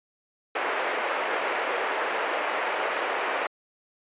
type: band-pass noise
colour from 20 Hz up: pink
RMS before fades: -28 dBFS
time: 0.55-3.47 s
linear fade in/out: 5 ms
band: 440 to 2500 Hz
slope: 24 dB/octave
effects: resampled to 8000 Hz